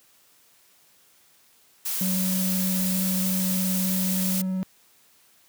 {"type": "noise", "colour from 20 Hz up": "blue", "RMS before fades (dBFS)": -28, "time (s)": [1.85, 4.42], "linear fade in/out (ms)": 10}
{"type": "tone with vibrato", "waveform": "triangle", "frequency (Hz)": 187.1, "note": "F#3", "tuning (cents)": 20, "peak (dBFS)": -22, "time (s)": [2.01, 4.63], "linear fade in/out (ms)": 0, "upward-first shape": "triangle", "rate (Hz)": 19, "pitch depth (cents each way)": 15}
{"effects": ["white hiss -59 dBFS RMS until 5.48 s", "high-pass 80 Hz 12 dB/octave"]}